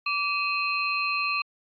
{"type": "tone cluster", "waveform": "sine", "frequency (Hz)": [1160, 2531, 2713, 4158], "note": ["D6", "D#7", "E7", "C8"], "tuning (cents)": [-22, 29, 49, -12], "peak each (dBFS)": [-29, -27, -34, -33], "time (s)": [0.06, 1.42], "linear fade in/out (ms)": 5, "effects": ["AAC 64 kbps"]}